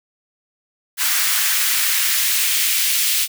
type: noise with high-pass filter sweep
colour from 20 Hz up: white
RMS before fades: -18 dBFS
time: 0.97-3.28 s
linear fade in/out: 50 ms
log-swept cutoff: 1400 to 2700 Hz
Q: 1.3
effects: none